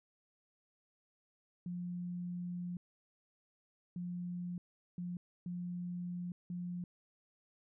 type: tone bursts at uneven times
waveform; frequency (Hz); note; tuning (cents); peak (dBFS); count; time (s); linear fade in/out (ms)
sine; 176.8; F3; +22; -38; 5; 1.66-2.77 / 3.96-4.58 / 4.98-5.17 / 5.46-6.32 / 6.5-6.84; 2
effects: none